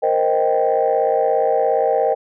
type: chord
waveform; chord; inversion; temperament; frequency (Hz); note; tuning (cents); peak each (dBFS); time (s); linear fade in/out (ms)
sine; C minor seventh; third; equal; 466.2 / 523.3 / 622.3 / 784; Bb4 / C5 / Eb5 / G5; 0 / 0 / 0 / 0; -19; 0.02-2.15; 20
effects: tanh soft clip ceiling -7 dBFS